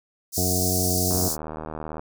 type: high-pass noise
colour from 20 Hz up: pink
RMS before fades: -26 dBFS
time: 0.32-1.37 s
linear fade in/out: 50 ms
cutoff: 4900 Hz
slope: 48 dB/octave
type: harmonic tone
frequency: 91.3 Hz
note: F#2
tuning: 23 cents flat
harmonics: 1 / 2 / 3 / 4 / 5 / 7 / 8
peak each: -26 / -29 / -31 / -32 / -33 / -34 / -35 dBFS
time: 0.37-1.29 s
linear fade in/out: 10 ms
type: click train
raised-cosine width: 1 ms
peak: -19 dBFS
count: 70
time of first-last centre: 1.11-1.995 s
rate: 78 Hz
effects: none